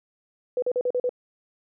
sine tone bursts, 496.6 Hz, B4, 9 cents sharp, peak -21 dBFS, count 6, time 0.57-1.093 s, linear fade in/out 2 ms, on 53 ms, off 41 ms, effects none

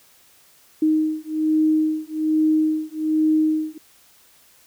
sine beating tone pair, 311.1 / 312.3 Hz, D#4 / D#4, 0 / +7 cents, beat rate 1.2 Hz, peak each -20 dBFS, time 0.82-3.78 s, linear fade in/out 5 ms, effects white hiss -54 dBFS RMS until 4.66 s

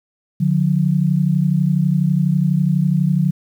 sine tone pair together, 148 / 180.1 Hz, D3 / F#3, +14 / -46 cents, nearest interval minor third, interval 340 cents, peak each -16 / -16 dBFS, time 0.4-3.31 s, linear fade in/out 10 ms, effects 8-bit

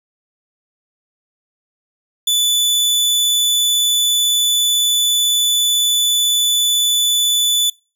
sawtooth tone, 3482 Hz, A7, 19 cents flat, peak -10 dBFS, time 2.27-7.7 s, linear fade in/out 5 ms, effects noise-tail reverb RT60 0.4 s tail -26 dB re dry

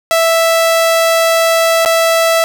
sawtooth tone with dropouts, 659.3 Hz, E5, in tune, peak -5 dBFS, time 0.11-2.44 s, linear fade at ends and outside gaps 0 ms, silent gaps 1.85-1.859 s, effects none

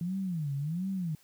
sine tone with vibrato, 164 Hz, E3, 9 cents flat, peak -30 dBFS, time 0.01-1.15 s, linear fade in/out 2 ms, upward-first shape sine, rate 1.4 Hz, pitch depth 290 cents each way, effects white hiss -63 dBFS RMS until 1.23 s

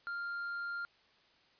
triangle tone, 1396.9 Hz, F6, in tune, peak -35 dBFS, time 0.07-0.85 s, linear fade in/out 0 ms, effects white hiss -67 dBFS RMS until 1.59 s + resampled to 11025 Hz

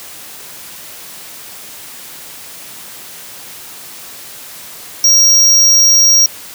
square tone, 5640 Hz, F8, 16 cents sharp, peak -6 dBFS, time 5.04-6.26 s, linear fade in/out 2 ms, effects white hiss -32 dBFS RMS until 6.54 s + high-pass 80 Hz 12 dB/octave

